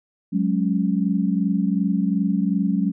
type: chord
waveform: sine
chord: F# suspended second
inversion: none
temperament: equal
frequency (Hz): 185 / 207.7 / 277.2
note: F#3 / G#3 / C#4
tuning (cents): 0 / 0 / 0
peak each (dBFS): -21 / -22 / -25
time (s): 0.32-2.92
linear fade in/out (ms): 20
effects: none